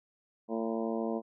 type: harmonic tone with a mistuned harmonic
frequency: 113.1 Hz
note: A2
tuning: 48 cents sharp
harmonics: 2 / 3 / 4 / 5 / 6 / 7 / 8 / 9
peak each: -34 / -37 / -37 / -39 / -40 / -47 / -46 / -49 dBFS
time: 0.48-1.22 s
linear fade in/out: 50 ms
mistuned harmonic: 8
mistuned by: +64 cents
effects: none